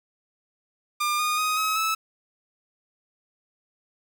sawtooth tone with pitch steps, 1200 / 1225.2 / 1251 / 1277.2 / 1304.1 Hz, D6 / D#6 / D#6 / D#6 / E6, +37 / -27 / +9 / +45 / -19 cents, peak -19 dBFS, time 1-1.95 s, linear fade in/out 10 ms, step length 190 ms, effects 8-bit

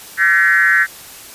sine tone with frequency modulation, 1709 Hz, G#6, 49 cents sharp, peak -9 dBFS, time 0.17-0.87 s, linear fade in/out 50 ms, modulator 176 Hz, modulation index 1.5, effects white hiss -36 dBFS RMS until 1.34 s + resampled to 32000 Hz

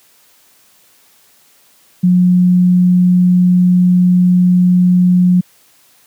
sine tone, 180 Hz, F#3, 47 cents flat, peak -6 dBFS, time 2.03-5.41 s, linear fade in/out 10 ms, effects white hiss -50 dBFS RMS until 6.06 s + high-pass 100 Hz 12 dB/octave

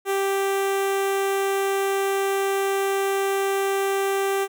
sawtooth tone with notch filter, 392 Hz, G4, in tune, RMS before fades -23 dBFS, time 0.05-4.48 s, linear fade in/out 50 ms, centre 4600 Hz, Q 1.7, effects none

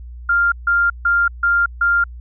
sine tone bursts, 1396.9 Hz, F6, in tune, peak -12 dBFS, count 5, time 0.29-2.04 s, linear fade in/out 5 ms, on 230 ms, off 150 ms, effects added 60 Hz sine -31 dBFS peak until 2.2 s

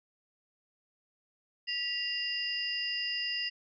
sine tone cluster, 1948 / 2799 / 4831 / 5110 Hz, B6 / F7 / D8 / D#8, -24 / +3 / +48 / +45 cents, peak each -39 / -34 / -37 / -40 dBFS, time 1.67-3.5 s, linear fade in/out 20 ms, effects none

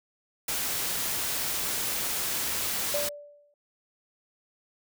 white noise, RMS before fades -30 dBFS, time 0.48-3.09 s, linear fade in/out 5 ms
sine tone with exponential decay, 583 Hz, D5, 13 cents flat, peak -25 dBFS, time 2.94-3.54 s, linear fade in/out 2 ms, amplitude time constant 130 ms
effects none

